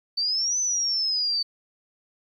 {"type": "exponential two-way sweep", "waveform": "sine", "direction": "up then down", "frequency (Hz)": [4543, 6120, 4543], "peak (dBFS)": -22, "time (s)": [0.17, 1.43], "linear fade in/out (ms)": 10, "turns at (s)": 0.59, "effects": ["10-bit"]}